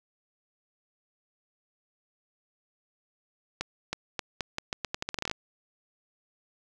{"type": "accelerating click train", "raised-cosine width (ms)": 0.2, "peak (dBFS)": -13, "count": 17, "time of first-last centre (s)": [3.61, 5.313], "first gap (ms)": 320, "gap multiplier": 0.82, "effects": []}